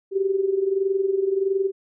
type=tone with amplitude modulation; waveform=sine; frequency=388.5 Hz; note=G4; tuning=16 cents flat; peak=-16 dBFS; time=0.11-1.72 s; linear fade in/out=50 ms; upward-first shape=sine; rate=21.5 Hz; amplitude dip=70%; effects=none